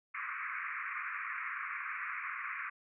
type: band-pass noise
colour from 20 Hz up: pink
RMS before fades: -40 dBFS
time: 0.14-2.7 s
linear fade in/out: 10 ms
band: 1100 to 2400 Hz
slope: 96 dB/octave
effects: none